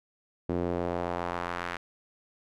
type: tone with band-pass filter sweep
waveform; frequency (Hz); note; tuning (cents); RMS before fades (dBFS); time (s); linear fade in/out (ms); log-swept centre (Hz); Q
sawtooth; 87.31; F2; 0; -32; 0.49-1.77; 5; 350 to 1700; 1.3
effects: none